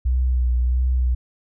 sine tone with vibrato, 62.2 Hz, B1, 13 cents sharp, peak -16 dBFS, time 0.05-1.15 s, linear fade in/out 10 ms, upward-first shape sine, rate 1.5 Hz, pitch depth 34 cents each way, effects none

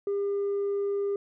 triangle tone with tanh clipping, 401.5 Hz, G4, 41 cents sharp, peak -26 dBFS, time 0.07-1.16 s, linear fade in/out 2 ms, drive 6 dB, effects none

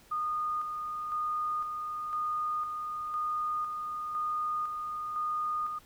sine tone with tremolo, 1227 Hz, D#6, 25 cents flat, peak -29 dBFS, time 0.11-5.79 s, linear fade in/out 10 ms, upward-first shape square, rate 0.99 Hz, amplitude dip 40%, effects pink hiss -59 dBFS RMS until 5.85 s

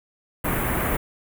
pink band-stop noise, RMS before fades -24 dBFS, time 0.44-0.97 s, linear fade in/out 10 ms, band 2300 to 11000 Hz, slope 24 dB/octave, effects none

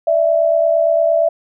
sine tone pair together, 594 / 662.7 Hz, D5 / E5, +20 / +9 cents, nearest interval major second, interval 189 cents, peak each -17 / -12 dBFS, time 0.07-1.29 s, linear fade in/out 5 ms, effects none

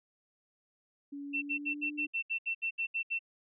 sine tone with pitch glide, 283.6 to 296.3 Hz, C#4 to D4, +40 to +15 cents, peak -39 dBFS, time 1.12-2.07 s, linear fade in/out 10 ms, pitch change +75 cents, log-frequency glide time 1.27-1.92 s
sine tone bursts, 2693 Hz, E7, 36 cents sharp, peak -30 dBFS, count 12, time 1.33-3.192 s, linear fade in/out 20 ms, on 91 ms, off 70 ms
effects none

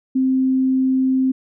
sine tone, 261.6 Hz, C4, in tune, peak -14 dBFS, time 0.15-1.32 s, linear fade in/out 10 ms, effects none

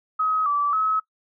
sine tone with pitch steps, 1270 / 1158 / 1285 Hz, D#6 / D6 / E6, +35 / -25 / -45 cents, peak -19 dBFS, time 0.19-1 s, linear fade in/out 10 ms, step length 270 ms, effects noise-tail reverb RT60 0.1 s tail -20 dB re dry

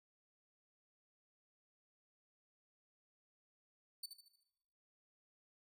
sawtooth tone with echo, 4515 Hz, C#8, 31 cents sharp, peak -40 dBFS, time 4.03-4.06 s, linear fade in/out 5 ms, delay 75 ms, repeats 5, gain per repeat -7 dB, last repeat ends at 4.435 s, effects noise-tail reverb RT60 1.0 s tail -18 dB re dry

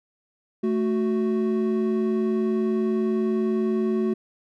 triangle tone pair together, 220 / 370 Hz, A3 / F#4, 0 / 0 cents, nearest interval major sixth, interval 900 cents, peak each -21 / -22 dBFS, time 0.63-4.14 s, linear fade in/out 10 ms, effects none

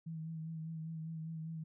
sine tone with vibrato, 160.9 Hz, E3, 42 cents flat, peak -40 dBFS, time 0.06-1.64 s, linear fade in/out 10 ms, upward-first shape sine, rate 5 Hz, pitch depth 30 cents each way, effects none

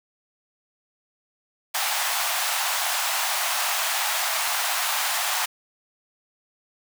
pink high-pass noise, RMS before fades -25 dBFS, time 1.74-5.46 s, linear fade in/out 10 ms, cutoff 680 Hz, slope 48 dB/octave, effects none

